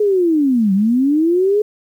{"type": "linear two-way sweep", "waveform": "sine", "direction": "down then up", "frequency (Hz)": [427.3, 186.9, 427.3], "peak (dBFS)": -11, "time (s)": [0, 1.62], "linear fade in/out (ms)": 5, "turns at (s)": 0.73, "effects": ["8-bit"]}